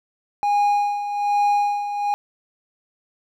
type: tone with tremolo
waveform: triangle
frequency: 820 Hz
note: G#5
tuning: 22 cents flat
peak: -13 dBFS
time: 0.43-2.14 s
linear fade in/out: 0 ms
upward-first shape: sine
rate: 1.2 Hz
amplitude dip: 65%
effects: none